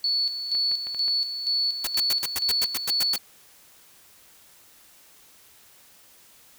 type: tone with tremolo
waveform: sine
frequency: 4435 Hz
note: C#8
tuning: in tune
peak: -21 dBFS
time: 0.04-3.18 s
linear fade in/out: 2 ms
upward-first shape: square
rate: 2.1 Hz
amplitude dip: 60%
type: clicks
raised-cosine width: 0.3 ms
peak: -25 dBFS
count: 5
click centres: 0.55 / 0.716 / 0.87 / 0.947 / 1.081 s
type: noise bursts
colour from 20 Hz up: white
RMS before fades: -27 dBFS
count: 11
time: 1.84-3.163 s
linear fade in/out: 5 ms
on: 33 ms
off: 96 ms
effects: white hiss -54 dBFS RMS until 6.58 s